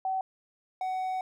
sine / triangle tone pair in turn, 760 / 748.2 Hz, F#5 / F#5, +46 / +19 cents, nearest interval unison, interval 27 cents, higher first, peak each -27 dBFS, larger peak neither, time 0.05-0.21 / 0.81-1.21 s, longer second, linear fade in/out 2 ms, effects none

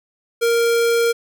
square tone, 466.2 Hz, A#4, in tune, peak -15 dBFS, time 0.41-1.13 s, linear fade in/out 20 ms, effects none

